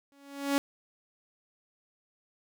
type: tone with exponential growth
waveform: sawtooth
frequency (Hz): 280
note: C#4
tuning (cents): +18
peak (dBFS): -18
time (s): 0.12-0.58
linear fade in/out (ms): 0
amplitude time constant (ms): 100
effects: none